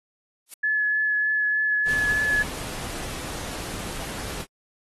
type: noise with exponential growth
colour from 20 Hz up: blue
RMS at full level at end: -32 dBFS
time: 0.46-0.54 s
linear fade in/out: 5 ms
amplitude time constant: 17 ms
type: tone with vibrato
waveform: sine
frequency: 1711 Hz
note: A6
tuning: 49 cents flat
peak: -20 dBFS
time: 0.63-2.43 s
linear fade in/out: 10 ms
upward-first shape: triangle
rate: 3.3 Hz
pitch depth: 13 cents each way
type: noise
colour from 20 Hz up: pink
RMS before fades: -34 dBFS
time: 1.85-4.46 s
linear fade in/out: 50 ms
effects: AAC 32 kbps